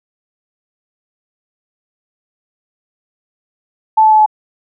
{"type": "tone with pitch steps", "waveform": "sine", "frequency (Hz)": [875, 869, 863, 857], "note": ["A5", "A5", "A5", "A5"], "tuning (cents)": [-10, -22, -34, -46], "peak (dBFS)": -5, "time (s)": [3.97, 4.262], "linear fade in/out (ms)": 10, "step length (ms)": 73, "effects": []}